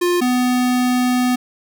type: tone pair in turn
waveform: square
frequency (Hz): 352.8 / 249.5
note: F4 / B3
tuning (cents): +18 / +18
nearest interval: tritone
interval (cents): 600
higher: first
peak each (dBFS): -15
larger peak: neither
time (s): 0.01-0.21 / 0.21-1.36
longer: second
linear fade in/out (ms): 10
effects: none